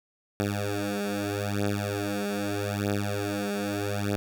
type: beating tone pair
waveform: 10% pulse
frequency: 101.3 / 102.1 Hz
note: G#2 / G#2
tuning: -43 / -29 cents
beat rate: 0.8 Hz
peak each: -22 dBFS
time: 0.4-4.16 s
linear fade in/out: 0 ms
effects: none